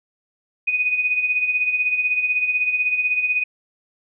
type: tone with tremolo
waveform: sine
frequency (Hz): 2489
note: D#7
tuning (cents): 0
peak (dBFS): -15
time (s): 0.67-3.44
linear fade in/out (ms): 10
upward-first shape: sine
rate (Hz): 16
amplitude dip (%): 60
effects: none